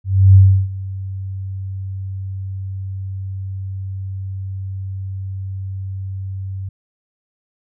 sine tone with ADSR envelope, 96 Hz, G2, 36 cents flat, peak -3 dBFS, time 0.04-6.69 s, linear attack 310 ms, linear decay 330 ms, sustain -20 dB, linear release 5 ms, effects none

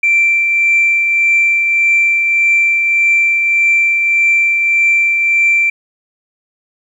sine tone with tremolo, 2349 Hz, D7, in tune, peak -6 dBFS, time 0.03-5.7 s, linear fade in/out 5 ms, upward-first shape triangle, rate 1.7 Hz, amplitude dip 40%, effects tanh soft clip ceiling -4 dBFS + 8-bit

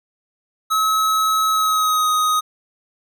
square tone with pitch glide, 1287 to 1251.8 Hz, E6 to D#6, -42 to +10 cents, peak -16 dBFS, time 0.7-2.41 s, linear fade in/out 20 ms, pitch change -48 cents, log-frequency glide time 1.51-2.08 s, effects none

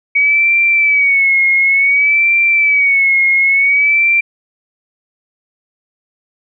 sine tone with vibrato, 2253 Hz, C#7, 28 cents sharp, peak -8 dBFS, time 0.15-4.21 s, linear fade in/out 10 ms, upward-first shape sine, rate 0.56 Hz, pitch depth 78 cents each way, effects none

